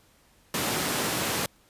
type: high-pass noise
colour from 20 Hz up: pink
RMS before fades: -28 dBFS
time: 0.54-1.46 s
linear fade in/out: 2 ms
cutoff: 160 Hz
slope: 12 dB/octave
effects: pink hiss -61 dBFS RMS until 1.69 s + resampled to 32000 Hz